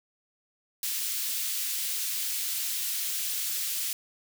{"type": "high-pass noise", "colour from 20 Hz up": "white", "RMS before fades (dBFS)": -31, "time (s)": [0.83, 3.93], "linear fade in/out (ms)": 2, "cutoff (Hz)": 2700, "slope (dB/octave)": 12, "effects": []}